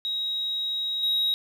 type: tone with level steps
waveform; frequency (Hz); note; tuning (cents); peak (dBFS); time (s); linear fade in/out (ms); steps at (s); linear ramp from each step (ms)
sine; 3807; A#7; +36; -25 / -19; 0.05-1.34; 0; 1.03; 2
effects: tanh soft clip ceiling -20 dBFS + 9-bit